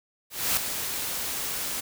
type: noise with ADSR envelope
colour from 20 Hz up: white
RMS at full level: -23 dBFS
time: 0.3-1.81 s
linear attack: 270 ms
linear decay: 4 ms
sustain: -8 dB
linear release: 12 ms
effects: none